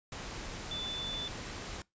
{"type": "tone in noise", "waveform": "sine", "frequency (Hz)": 3500, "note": "A7", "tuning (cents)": -10, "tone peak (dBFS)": -36, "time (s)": [0.71, 1.28], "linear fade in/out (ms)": 2, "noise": "pink", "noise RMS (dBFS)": -42, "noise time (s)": [0.12, 1.82], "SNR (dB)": 3, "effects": ["noise-tail reverb RT60 0.2 s tail -23 dB re dry", "resampled to 16000 Hz"]}